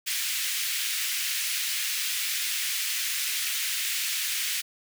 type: high-pass noise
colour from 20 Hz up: pink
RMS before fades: -29 dBFS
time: 0.06-4.62 s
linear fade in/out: 20 ms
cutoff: 2000 Hz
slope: 24 dB/octave
effects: none